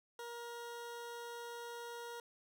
20% pulse tone, 472.6 Hz, A#4, 24 cents sharp, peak -40 dBFS, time 0.19-2.2 s, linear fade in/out 2 ms, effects none

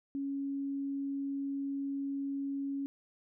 sine tone, 277.2 Hz, C#4, in tune, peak -33 dBFS, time 0.15-2.86 s, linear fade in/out 0 ms, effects none

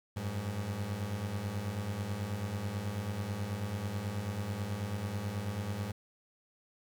30% pulse beating tone pair, 94.7 / 103.9 Hz, F#2 / G#2, +41 / +1 cents, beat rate 9.2 Hz, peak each -37 / -33 dBFS, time 0.16-5.92 s, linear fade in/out 10 ms, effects 10-bit

